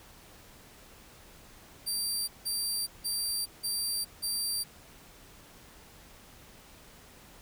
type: tone bursts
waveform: 20% pulse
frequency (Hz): 4699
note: D8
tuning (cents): 0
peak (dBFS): -24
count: 5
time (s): 1.86-4.64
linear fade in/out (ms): 20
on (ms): 420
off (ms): 170
effects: pink hiss -54 dBFS RMS until 7.41 s